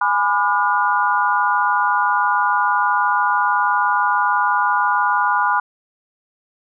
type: chord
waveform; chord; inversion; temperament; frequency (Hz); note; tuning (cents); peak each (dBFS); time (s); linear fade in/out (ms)
sine; G# diminished seventh; none; just; 830.6 / 996.7 / 1196.1 / 1435.3; G#5 / B5 / D6 / F6; 0 / +16 / +31 / +47; -21 / -18 / -22 / -20; 0.01-5.6; 5
effects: none